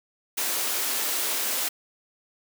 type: high-pass noise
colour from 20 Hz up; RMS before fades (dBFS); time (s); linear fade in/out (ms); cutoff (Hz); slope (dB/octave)
white; -27; 0.37-1.69; 10; 260; 24
effects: none